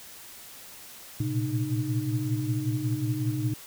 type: tone cluster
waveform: sine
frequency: 114.7 / 120 / 131.5 / 306.6 Hz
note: A#2 / B2 / C3 / D#4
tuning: -28 / -49 / +9 / -25 cents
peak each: -31 dBFS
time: 1.2-3.54 s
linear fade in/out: 5 ms
effects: white hiss -46 dBFS RMS until 3.66 s